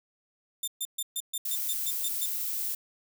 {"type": "tone bursts", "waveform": "10% pulse", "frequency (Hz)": 3588, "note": "A7", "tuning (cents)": 33, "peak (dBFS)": -22, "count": 10, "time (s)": [0.63, 2.26], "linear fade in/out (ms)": 5, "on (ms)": 46, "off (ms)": 130}
{"type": "noise", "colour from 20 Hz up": "violet", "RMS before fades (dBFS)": -32, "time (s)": [1.45, 2.75], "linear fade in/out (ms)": 5}
{"effects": []}